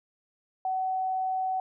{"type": "tone", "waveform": "sine", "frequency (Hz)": 753, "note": "F#5", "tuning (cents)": 30, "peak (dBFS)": -26, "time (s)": [0.65, 1.6], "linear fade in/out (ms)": 2, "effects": []}